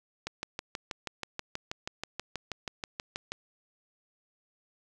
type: click train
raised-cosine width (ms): 0.2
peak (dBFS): -17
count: 20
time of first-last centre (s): 0.27-3.32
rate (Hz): 6.23
effects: none